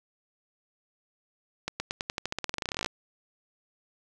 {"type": "accelerating click train", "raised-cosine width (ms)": 0.2, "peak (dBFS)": -13, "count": 24, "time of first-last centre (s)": [1.68, 2.861], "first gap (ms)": 120, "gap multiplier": 0.91, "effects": []}